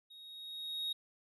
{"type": "tone with level ramp", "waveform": "triangle", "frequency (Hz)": 3759, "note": "A#7", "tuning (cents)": 14, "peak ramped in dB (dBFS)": [-51, -32], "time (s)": [0.1, 0.93], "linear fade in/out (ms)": 10, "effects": ["resampled to 32000 Hz"]}